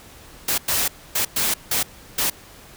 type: noise bursts at uneven times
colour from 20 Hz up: white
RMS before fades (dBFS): -21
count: 6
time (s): 0.48-0.58 / 0.68-0.88 / 1.15-1.25 / 1.36-1.54 / 1.71-1.83 / 2.18-2.3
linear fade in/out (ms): 5
effects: pink hiss -45 dBFS RMS until 2.76 s